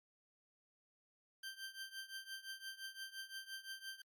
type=tone with tremolo; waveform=20% pulse; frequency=1568 Hz; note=G6; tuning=in tune; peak=-39 dBFS; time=1.43-4.02 s; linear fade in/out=5 ms; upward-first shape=triangle; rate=5.8 Hz; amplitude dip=90%; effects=Opus 48 kbps

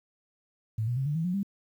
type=tone with pitch steps; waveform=sine; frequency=110 / 121.35 / 133.87 / 147.68 / 162.92 / 179.73 / 198.28 Hz; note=A2 / B2 / C3 / D3 / E3 / F3 / G3; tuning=0 / -30 / +40 / +10 / -20 / +50 / +20 cents; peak=-26 dBFS; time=0.78-1.431 s; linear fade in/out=5 ms; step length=93 ms; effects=10-bit

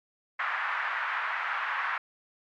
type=band-pass noise; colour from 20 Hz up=white; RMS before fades=-31 dBFS; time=0.39-1.98 s; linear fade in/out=5 ms; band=990 to 1800 Hz; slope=24 dB/octave; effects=MP3 96 kbps

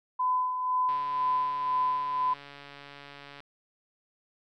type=tone with tremolo; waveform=sine; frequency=1009 Hz; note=B5; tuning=37 cents sharp; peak=-23 dBFS; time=0.19-2.34 s; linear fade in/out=10 ms; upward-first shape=sine; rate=2 Hz; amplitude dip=50%
type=click train; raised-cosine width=0.3 ms; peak=-30 dBFS; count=358; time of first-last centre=0.89-3.404 s; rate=142 Hz
effects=none

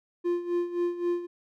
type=tone with tremolo; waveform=triangle; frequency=349.2 Hz; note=F4; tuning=in tune; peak=-21 dBFS; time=0.24-1.27 s; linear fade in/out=20 ms; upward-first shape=sine; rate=3.8 Hz; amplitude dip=75%; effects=none

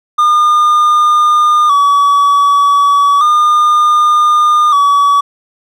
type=tone with vibrato; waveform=triangle; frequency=1174.7 Hz; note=D6; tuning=in tune; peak=-4 dBFS; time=0.18-5.21 s; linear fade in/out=10 ms; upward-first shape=square; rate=0.33 Hz; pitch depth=55 cents each way; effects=none

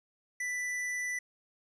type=tone; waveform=square; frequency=1982 Hz; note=B6; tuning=6 cents sharp; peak=-33 dBFS; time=0.4-1.19 s; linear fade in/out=5 ms; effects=resampled to 22050 Hz + 11-bit

